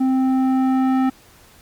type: tone with low-pass filter sweep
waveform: square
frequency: 261.6 Hz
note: C4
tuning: in tune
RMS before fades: -17 dBFS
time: 0-1.1 s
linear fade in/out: 10 ms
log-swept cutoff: 600 to 1400 Hz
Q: 0.84
effects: pink hiss -49 dBFS RMS until 1.61 s + MP3 96 kbps